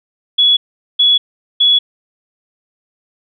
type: tone bursts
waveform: sine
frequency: 3384 Hz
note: G#7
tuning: 32 cents sharp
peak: -7 dBFS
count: 3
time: 0.38-1.79 s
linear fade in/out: 10 ms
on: 190 ms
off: 420 ms
effects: none